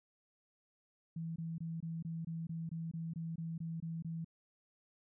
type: tone bursts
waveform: sine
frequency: 164.3 Hz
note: E3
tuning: 5 cents flat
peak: -38 dBFS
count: 14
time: 1.16-4.246 s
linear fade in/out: 5 ms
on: 200 ms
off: 22 ms
effects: none